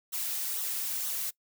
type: noise with flanger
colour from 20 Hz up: blue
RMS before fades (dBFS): -33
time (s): 0.12-1.31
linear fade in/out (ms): 20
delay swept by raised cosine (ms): 0.41 to 3.11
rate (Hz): 2.1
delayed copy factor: -0.55
effects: noise-tail reverb RT60 0.1 s tail -22 dB re dry